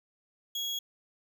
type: tone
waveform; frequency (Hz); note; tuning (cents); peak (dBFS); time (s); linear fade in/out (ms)
35% pulse; 3322; G#7; 0; -30; 0.55-0.79; 5
effects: none